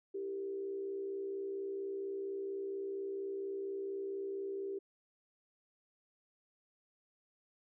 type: tone with frequency modulation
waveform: sine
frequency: 392 Hz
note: G4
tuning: in tune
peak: -37 dBFS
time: 0.14-4.79 s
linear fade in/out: 10 ms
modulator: 64.3 Hz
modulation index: 0.48
effects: none